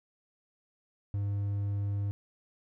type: tone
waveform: triangle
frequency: 100.9 Hz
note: G#2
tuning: 49 cents flat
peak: -27 dBFS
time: 1.14-2.11 s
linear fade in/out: 0 ms
effects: none